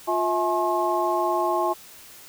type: tone cluster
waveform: sine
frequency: 352.2 / 649 / 848 / 1074 Hz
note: F4 / E5 / G#5 / C6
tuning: +15 / -27 / +36 / +45 cents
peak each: -26 dBFS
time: 0.07-1.74 s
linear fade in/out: 20 ms
effects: white hiss -46 dBFS RMS until 2.28 s